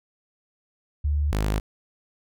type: tone pair in turn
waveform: sine / sawtooth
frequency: 73.42 / 52.02 Hz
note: D2 / G#1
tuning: 0 / +4 cents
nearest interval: tritone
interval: 596 cents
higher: first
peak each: -20 / -18 dBFS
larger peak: second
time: 1.04-1.32 / 1.32-1.6 s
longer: neither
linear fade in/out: 10 ms
effects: none